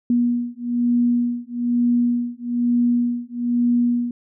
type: beating tone pair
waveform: sine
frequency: 240.2 / 241.3 Hz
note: B3 / B3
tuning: -48 / -40 cents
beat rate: 1.1 Hz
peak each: -20 dBFS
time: 0.1-4.11 s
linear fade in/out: 2 ms
effects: none